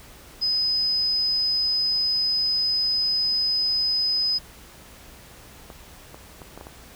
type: tone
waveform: sine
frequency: 5030 Hz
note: D#8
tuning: 18 cents sharp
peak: -20 dBFS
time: 0.41-4.39 s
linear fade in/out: 20 ms
type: clicks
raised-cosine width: 1 ms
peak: -25 dBFS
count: 6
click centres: 5.702 / 6.145 / 6.418 / 6.576 / 6.611 / 6.669 s
effects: added 60 Hz sine -53 dBFS peak until 6.95 s + pink hiss -47 dBFS RMS until 6.95 s